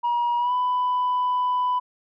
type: tone with pitch glide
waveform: sine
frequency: 956 to 995.4 Hz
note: A#5 to B5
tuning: +43 to +13 cents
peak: -18 dBFS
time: 0.03-1.8 s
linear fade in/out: 20 ms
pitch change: +70 cents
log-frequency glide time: 0.38-0.53 s
effects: tanh soft clip ceiling -18 dBFS